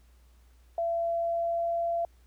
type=tone with pitch glide; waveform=sine; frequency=675 to 680.5 Hz; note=E5 to F5; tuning=+41 to -45 cents; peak=-26 dBFS; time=0.78-2.05 s; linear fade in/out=2 ms; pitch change=+14 cents; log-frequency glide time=0.92-1.9 s; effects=added 60 Hz sine -56 dBFS peak until 2.26 s + pink hiss -68 dBFS RMS until 2.26 s